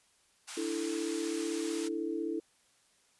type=band-pass noise; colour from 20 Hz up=white; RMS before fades=-44 dBFS; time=0.47-1.89 s; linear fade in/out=20 ms; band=770 to 10000 Hz; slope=24 dB/octave
type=chord; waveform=sine; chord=D suspended second; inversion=none; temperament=equal; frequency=293.7 / 329.6 / 440 Hz; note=D4 / E4 / A4; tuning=0 / 0 / 0 cents; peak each=-39 / -34 / -38 dBFS; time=0.57-2.4 s; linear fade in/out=5 ms
effects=white hiss -68 dBFS RMS until 3.19 s + resampled to 24000 Hz